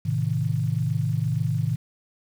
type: chord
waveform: sine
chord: A diminished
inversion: none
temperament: just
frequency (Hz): 110 / 132 / 158.4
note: A2 / C3 / Eb3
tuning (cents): 0 / +16 / +31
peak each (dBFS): -26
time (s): 0.05-1.76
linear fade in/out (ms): 10
effects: 8-bit